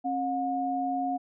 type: tone pair together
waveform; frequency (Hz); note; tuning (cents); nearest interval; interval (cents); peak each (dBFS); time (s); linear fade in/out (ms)
sine; 270.1 / 721; C#4 / F#5; -45 / -45; octave + perfect fourth; 1700; -31 / -28; 0.04-1.18; 20
effects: none